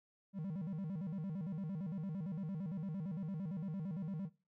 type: tone with vibrato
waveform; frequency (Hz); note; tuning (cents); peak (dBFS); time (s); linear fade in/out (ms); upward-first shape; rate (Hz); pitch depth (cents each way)
triangle; 174.61; F3; 0; -37; 0.33-4.3; 50; square; 8.8; 200
effects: noise-tail reverb RT60 0.3 s tail -18 dB re dry